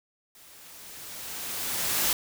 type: noise with level ramp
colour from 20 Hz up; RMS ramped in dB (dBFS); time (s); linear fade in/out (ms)
white; -53 to -24; 0.35-2.13; 2
effects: none